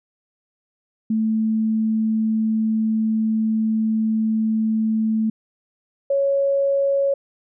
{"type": "tone pair in turn", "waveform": "sine", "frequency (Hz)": [220, 554.4], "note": ["A3", "C#5"], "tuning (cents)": [0, 0], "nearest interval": "octave + major third", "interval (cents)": 1600, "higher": "second", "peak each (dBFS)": [-17, -16], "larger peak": "second", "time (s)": [[1.1, 5.3], [6.1, 7.14]], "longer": "first", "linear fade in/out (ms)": 5, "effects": []}